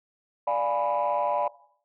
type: chord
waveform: sine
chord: D diminished seventh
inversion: none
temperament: equal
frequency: 587.3 / 698.5 / 830.6 / 987.8 Hz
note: D5 / F5 / Ab5 / Cb6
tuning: 0 / 0 / 0 / 0 cents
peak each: -26 / -29 / -28 / -27 dBFS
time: 0.47-1.48 s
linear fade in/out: 5 ms
effects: noise-tail reverb RT60 0.6 s tail -19 dB re dry + tanh soft clip ceiling -17 dBFS